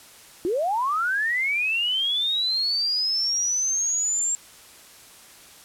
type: linear sweep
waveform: sine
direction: up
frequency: 323.4 to 7459 Hz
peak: -21 dBFS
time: 0.45-4.35 s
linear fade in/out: 0 ms
effects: white hiss -48 dBFS RMS until 5.64 s + low-pass 12000 Hz 12 dB/octave